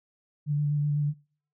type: tone with vibrato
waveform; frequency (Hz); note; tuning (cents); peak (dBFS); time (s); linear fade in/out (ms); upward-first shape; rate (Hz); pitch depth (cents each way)
sine; 146.83; D3; 0; -23; 0.46-1.14; 50; square; 8; 15
effects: noise-tail reverb RT60 0.5 s tail -25 dB re dry